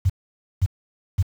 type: tone bursts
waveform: sine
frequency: 92.5 Hz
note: F#2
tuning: in tune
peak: -13 dBFS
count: 3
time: 0.05-1.225 s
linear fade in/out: 10 ms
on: 45 ms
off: 520 ms
effects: high-pass 60 Hz 12 dB/octave + 7-bit